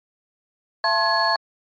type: tone cluster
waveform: sine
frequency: 675 / 882 / 1067 / 1682 / 4393 Hz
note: E5 / A5 / C6 / G#6 / C#8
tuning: +41 / +4 / +34 / +22 / -16 cents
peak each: -23 dBFS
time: 0.84-1.36 s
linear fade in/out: 2 ms
effects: tanh soft clip ceiling -7 dBFS + MP3 48 kbps